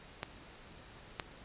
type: clicks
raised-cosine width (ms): 0.3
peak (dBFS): -20 / -19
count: 2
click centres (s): 0.231 / 1.198
effects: pink hiss -54 dBFS RMS until 1.44 s + resampled to 8000 Hz